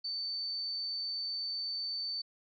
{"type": "tone", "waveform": "sine", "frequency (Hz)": 4544, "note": "C#8", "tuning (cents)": 42, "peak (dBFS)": -34, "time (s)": [0.04, 2.22], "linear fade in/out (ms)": 10, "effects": []}